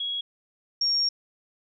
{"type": "tone pair in turn", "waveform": "sine", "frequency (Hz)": [3322, 5553], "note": ["G#7", "F8"], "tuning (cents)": [0, -11], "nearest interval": "major sixth", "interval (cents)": 889, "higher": "second", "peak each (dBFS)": [-27, -21], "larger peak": "second", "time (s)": [[0, 0.21], [0.81, 1.09]], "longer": "second", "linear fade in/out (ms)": 5, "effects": []}